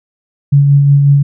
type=tone with tremolo; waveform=sine; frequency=141.5 Hz; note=C#3; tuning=36 cents sharp; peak=-3 dBFS; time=0.52-1.23 s; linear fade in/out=10 ms; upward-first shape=sine; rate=5.5 Hz; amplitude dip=30%; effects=none